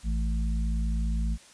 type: harmonic tone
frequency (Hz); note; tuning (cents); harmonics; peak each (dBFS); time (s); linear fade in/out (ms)
55; A1; 0; 1 / 3 / 4; -25 / -35 / -37; 0.03-1.38; 50
effects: white hiss -53 dBFS RMS until 1.53 s + resampled to 22050 Hz